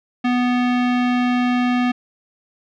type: tone with low-pass filter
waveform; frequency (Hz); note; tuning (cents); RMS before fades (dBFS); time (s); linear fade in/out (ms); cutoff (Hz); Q
square; 246.9; B3; 0; -18; 0.24-1.92; 10; 2700; 1.4
effects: none